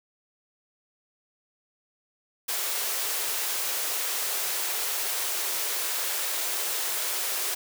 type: high-pass noise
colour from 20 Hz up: white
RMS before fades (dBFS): -29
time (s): 2.48-7.55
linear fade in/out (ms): 10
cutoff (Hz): 350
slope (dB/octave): 48
effects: none